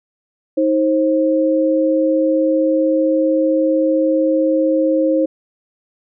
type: tone pair together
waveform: sine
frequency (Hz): 315.6 / 531.2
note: D#4 / C5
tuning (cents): +25 / +26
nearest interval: major sixth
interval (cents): 901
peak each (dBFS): -15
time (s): 0.57-5.26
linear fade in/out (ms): 10
effects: none